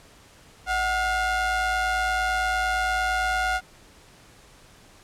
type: ring-modulated tone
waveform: square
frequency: 345.2 Hz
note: F4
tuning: 20 cents flat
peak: -20 dBFS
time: 0.66-3.61 s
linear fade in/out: 50 ms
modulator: 1090 Hz
effects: pink hiss -52 dBFS RMS until 5.03 s + low-pass 10000 Hz 12 dB/octave